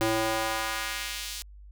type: tone with high-pass filter sweep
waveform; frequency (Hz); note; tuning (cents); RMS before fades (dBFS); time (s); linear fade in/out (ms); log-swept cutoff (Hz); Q
square; 111; A2; +16; -30; 0.01-1.42; 0; 290 to 4600; 0.95
effects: added 50 Hz sine -45 dBFS peak until 1.71 s